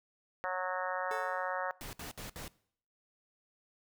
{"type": "harmonic tone", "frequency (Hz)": 183.8, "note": "F#3", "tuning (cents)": -11, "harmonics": [3, 4, 5, 6, 7, 8, 9, 10], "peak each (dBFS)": [-39, -40, -41, -42, -42, -43, -44, -44], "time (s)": [0.44, 1.71], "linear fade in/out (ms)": 0}
{"type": "tone with exponential decay", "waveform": "30% pulse", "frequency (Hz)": 440, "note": "A4", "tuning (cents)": 0, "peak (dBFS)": -35, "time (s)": [1.11, 1.67], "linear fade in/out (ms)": 1, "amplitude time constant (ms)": 120}
{"type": "noise bursts", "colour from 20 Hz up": "pink", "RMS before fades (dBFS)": -44, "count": 4, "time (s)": [1.81, 2.479], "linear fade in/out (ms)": 0, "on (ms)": 120, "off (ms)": 63}
{"effects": ["noise-tail reverb RT60 0.6 s tail -21 dB re dry"]}